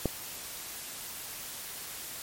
click, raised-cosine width 2 ms, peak -13 dBFS, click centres 0.057 s, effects white hiss -41 dBFS RMS until 2.22 s + MP3 64 kbps

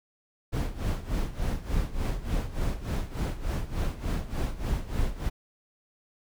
brown noise with tremolo, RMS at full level -26 dBFS, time 0.52-5.3 s, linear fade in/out 20 ms, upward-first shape sine, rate 3.4 Hz, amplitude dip 80%, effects none

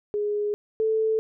sine tone pair in turn, 415.3 / 440 Hz, G#4 / A4, 0 / 0 cents, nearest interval minor second, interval 100 cents, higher second, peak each -23 / -20 dBFS, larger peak second, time 0.14-0.54 / 0.8-1.19 s, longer first, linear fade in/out 0 ms, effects none

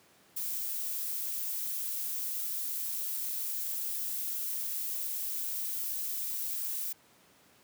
violet noise, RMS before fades -35 dBFS, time 0.36-6.93 s, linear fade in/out 10 ms, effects pink hiss -62 dBFS RMS until 7.63 s + high-pass 150 Hz 12 dB/octave

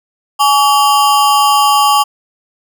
square ring-modulated tone, 987.8 Hz, B5, in tune, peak -5 dBFS, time 0.39-2.04 s, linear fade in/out 20 ms, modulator 150 Hz, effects none

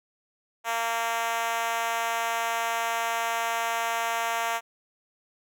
5% pulse tone with high-pass filter, 230 Hz, A#3, 23 cents flat, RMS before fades -28 dBFS, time 0.64-4.61 s, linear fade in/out 50 ms, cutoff 750 Hz, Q 2.5, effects none

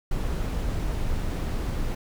brown noise, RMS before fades -27 dBFS, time 0.11-1.95 s, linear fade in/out 5 ms, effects none

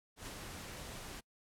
pink noise with ADSR envelope, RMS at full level -44 dBFS, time 0.16-1.21 s, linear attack 110 ms, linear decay 34 ms, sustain -3 dB, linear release 19 ms, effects noise-tail reverb RT60 0.1 s tail -25 dB re dry + low-pass 12000 Hz 12 dB/octave

